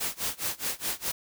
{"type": "noise with tremolo", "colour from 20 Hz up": "white", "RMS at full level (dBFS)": -29, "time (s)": [0, 1.12], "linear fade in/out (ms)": 10, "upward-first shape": "sine", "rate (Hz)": 4.8, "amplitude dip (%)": 95, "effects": []}